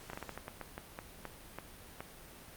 slowing click train, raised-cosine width 0.5 ms, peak -26 dBFS, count 13, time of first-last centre 0.1-2.005 s, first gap 33 ms, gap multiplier 1.26, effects pink hiss -53 dBFS RMS until 2.56 s + Opus 48 kbps

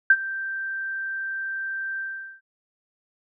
sine tone with ADSR envelope, 1568 Hz, G6, in tune, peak -9 dBFS, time 0.1-2.41 s, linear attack 4 ms, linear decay 52 ms, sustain -18 dB, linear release 420 ms, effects none

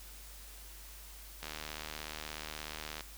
click train, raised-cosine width 0.2 ms, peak -23 dBFS, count 122, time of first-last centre 1.43-3.008 s, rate 76.7 Hz, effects added 50 Hz sine -51 dBFS peak until 3.17 s + white hiss -53 dBFS RMS until 3.17 s

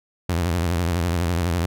sawtooth tone with vibrato, 86.1 Hz, F2, 24 cents flat, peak -16 dBFS, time 0.29-1.66 s, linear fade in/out 5 ms, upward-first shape sine, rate 12 Hz, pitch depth 110 cents each way, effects none

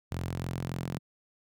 sawtooth tone with high-pass filter sweep, 43.65 Hz, F1, in tune, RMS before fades -35 dBFS, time 0.11-0.99 s, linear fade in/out 10 ms, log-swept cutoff 98 to 150 Hz, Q 2.3, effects none

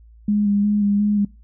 sine tone with vibrato, 205.3 Hz, G#3, 20 cents flat, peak -15 dBFS, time 0.28-1.25 s, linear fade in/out 5 ms, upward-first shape square, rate 2.8 Hz, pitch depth 20 cents each way, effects noise-tail reverb RT60 0.3 s tail -23 dB re dry + added 56 Hz sine -44 dBFS peak until 1.43 s

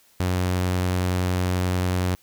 sawtooth tone, 91 Hz, F#2, 28 cents flat, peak -17 dBFS, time 0.2-2.15 s, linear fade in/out 0 ms, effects white hiss -58 dBFS RMS until 2.22 s

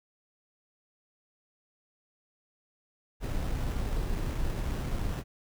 brown noise with sample-and-hold, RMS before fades -31 dBFS, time 3.2-5.24 s, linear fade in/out 50 ms, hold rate 4410 Hz, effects none

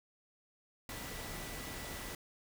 sine tone in noise, 1970 Hz, B6, 5 cents flat, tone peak -53 dBFS, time 0.89-2.15 s, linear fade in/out 2 ms, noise pink, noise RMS -44 dBFS, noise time 0.89-2.15 s, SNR -12 dB, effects none

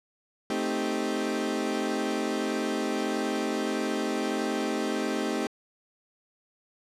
30% pulse chord, A half-diminished seventh, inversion none, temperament equal, 220 / 261.6 / 311.1 / 392 Hz, A3 / C4 / Eb4 / G4, 0 / 0 / 0 / 0 cents, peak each -30 dBFS, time 0.5-5.47 s, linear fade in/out 2 ms, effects low-pass 9000 Hz 12 dB/octave

